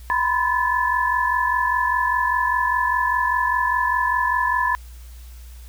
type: tone cluster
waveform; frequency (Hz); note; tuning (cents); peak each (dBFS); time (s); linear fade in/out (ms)
sine; 977 / 1022 / 1733; B5 / C6 / A6; -19 / -41 / -27; -22; 0.1-4.75; 0
effects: added 60 Hz sine -37 dBFS peak until 5.68 s + white hiss -51 dBFS RMS until 5.68 s